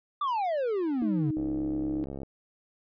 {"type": "exponential sweep", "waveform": "triangle", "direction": "down", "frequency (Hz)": [1207, 132.3], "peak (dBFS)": -24, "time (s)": [0.21, 1.31], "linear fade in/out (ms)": 5}
{"type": "tone with pitch glide", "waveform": "sine", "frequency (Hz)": [311.9, 308.3], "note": ["D#4", "D#4"], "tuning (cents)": [4, -16], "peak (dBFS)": -28, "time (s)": [1.02, 2.04], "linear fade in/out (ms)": 0, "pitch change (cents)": -20, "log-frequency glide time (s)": [1.29, 1.56]}
{"type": "click train", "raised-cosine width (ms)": 2, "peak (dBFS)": -25, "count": 60, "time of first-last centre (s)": [1.37, 2.233], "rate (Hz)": 68.4}
{"effects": ["resampled to 11025 Hz"]}